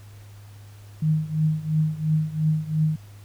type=tone with tremolo; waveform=sine; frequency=155.7 Hz; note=D#3; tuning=2 cents sharp; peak=-16 dBFS; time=1.02-2.96 s; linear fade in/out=5 ms; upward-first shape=triangle; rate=2.9 Hz; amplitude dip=90%; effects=added 102 Hz sine -42 dBFS peak until 3.24 s + pink hiss -54 dBFS RMS until 3.24 s